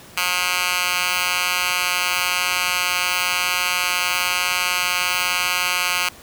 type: tone with high-pass filter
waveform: 10% pulse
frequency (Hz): 179.9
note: F#3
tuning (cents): -48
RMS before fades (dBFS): -21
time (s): 0.17-6.09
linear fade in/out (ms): 5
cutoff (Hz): 1800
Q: 1.7
effects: pink hiss -43 dBFS RMS until 6.22 s + high-pass 60 Hz 12 dB/octave